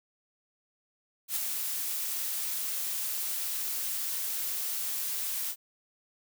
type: noise with ADSR envelope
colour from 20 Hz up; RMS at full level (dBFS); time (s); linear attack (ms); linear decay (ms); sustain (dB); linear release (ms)
blue; -29; 1.28-5.56; 81; 10; -4; 66
effects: none